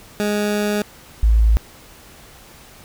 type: tone pair in turn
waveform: 20% pulse / sine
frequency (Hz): 207.7 / 55.01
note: G#3 / A1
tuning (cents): 0 / 0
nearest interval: octave + major seventh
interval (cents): 2300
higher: first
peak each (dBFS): -13 / -10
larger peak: second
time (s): 0.2-0.82 / 1.23-1.57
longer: first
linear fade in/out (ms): 0
effects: pink hiss -44 dBFS RMS until 2.84 s